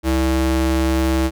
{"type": "ring-modulated tone", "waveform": "square", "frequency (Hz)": 128.5, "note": "C3", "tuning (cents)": -31, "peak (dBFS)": -13, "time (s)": [0.03, 1.31], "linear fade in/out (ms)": 50, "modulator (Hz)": 198, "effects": []}